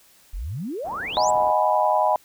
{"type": "exponential sweep", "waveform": "sine", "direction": "up", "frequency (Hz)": [36.71, 8200], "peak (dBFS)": -27, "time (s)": [0.33, 1.31], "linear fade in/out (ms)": 10}
{"type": "low-pass noise", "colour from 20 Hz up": "white", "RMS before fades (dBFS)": -40, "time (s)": [0.84, 1.52], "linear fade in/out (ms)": 20, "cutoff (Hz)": 920, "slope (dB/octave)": 24}
{"type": "chord", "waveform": "sine", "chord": "G# minor seventh", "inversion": "second", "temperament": "equal", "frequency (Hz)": [622.3, 740, 830.6, 987.8], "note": ["D#5", "F#5", "G#5", "B5"], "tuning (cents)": [0, 0, 0, 0], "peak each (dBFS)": [-22, -24, -22, -22], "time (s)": [1.17, 2.16], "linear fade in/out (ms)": 0}
{"effects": ["white hiss -55 dBFS RMS until 2.24 s"]}